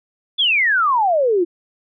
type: exponential sweep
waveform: sine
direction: down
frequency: 3529 to 329.6 Hz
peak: -13 dBFS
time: 0.38-1.45 s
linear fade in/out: 20 ms
effects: none